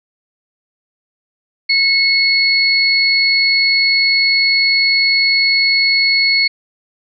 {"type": "tone pair together", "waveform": "sine", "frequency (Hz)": [2190, 4380], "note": ["C#7", "C#8"], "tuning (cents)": [-22, -22], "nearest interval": "octave", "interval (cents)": 1200, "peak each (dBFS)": -13, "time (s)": [1.69, 6.48], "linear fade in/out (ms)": 10, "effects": []}